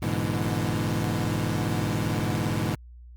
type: chord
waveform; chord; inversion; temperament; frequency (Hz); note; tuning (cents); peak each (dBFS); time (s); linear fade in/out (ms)
25% pulse; E dominant seventh; first; equal with one note detuned; 103.83 / 121.42 / 146.83 / 164.81; G#2 / B2 / D3 / E3; 0 / -29 / 0 / 0; -25 / -27 / -28 / -27; 0.02-2.75; 5
effects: added 60 Hz sine -43 dBFS peak until 3.16 s + Opus 24 kbps